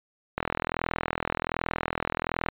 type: click train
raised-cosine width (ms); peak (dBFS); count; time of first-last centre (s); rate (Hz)
0.5; -11; 88; 0.38-2.487; 41.3
effects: resampled to 8000 Hz